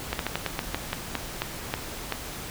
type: slowing click train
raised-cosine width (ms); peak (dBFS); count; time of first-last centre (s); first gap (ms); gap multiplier
0.3; -10; 12; 0.13-2.123; 62; 1.2
effects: pink hiss -37 dBFS RMS until 2.5 s